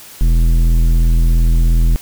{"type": "tone with tanh clipping", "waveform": "sine", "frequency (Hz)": 41.45, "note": "E1", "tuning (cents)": 10, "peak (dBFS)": -10, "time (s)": [0.21, 1.96], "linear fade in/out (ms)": 0, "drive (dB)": 12, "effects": ["white hiss -37 dBFS RMS until 2.01 s"]}